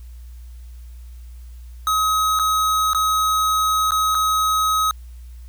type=tone with dropouts; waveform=square; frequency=1270 Hz; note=D#6; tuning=35 cents sharp; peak=-17 dBFS; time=1.87-4.91 s; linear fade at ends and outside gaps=1 ms; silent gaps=2.39-2.396 / 2.933-2.947 / 3.908-3.919 / 4.147-4.151 s; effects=added 60 Hz sine -35 dBFS peak until 5.48 s + white hiss -57 dBFS RMS until 5.48 s